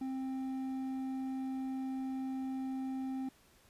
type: tone with hard clipping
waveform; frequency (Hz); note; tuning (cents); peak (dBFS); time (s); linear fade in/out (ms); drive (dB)
triangle; 263.6; C4; +13; -37; 0.01-3.29; 5; 9
effects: pink hiss -65 dBFS RMS until 3.69 s + resampled to 32000 Hz